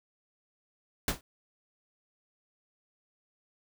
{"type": "noise with exponential decay", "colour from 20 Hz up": "pink", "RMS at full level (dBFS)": -23, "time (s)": [1.08, 1.21], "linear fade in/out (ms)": 2, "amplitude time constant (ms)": 28, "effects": []}